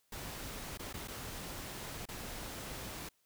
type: noise with dropouts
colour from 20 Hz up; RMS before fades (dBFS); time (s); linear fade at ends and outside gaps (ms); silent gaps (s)
pink; -44; 0.12-3.09; 5; 0.775-0.793 / 0.929-0.939 / 1.076-1.081 / 2.056-2.086
effects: white hiss -75 dBFS RMS until 3.25 s